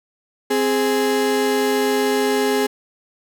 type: tone pair together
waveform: 35% pulse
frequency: 261.7 / 415.4 Hz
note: C4 / G#4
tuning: 0 / 0 cents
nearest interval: minor sixth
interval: 800 cents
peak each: -20 / -16 dBFS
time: 0.5-2.67 s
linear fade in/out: 10 ms
effects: none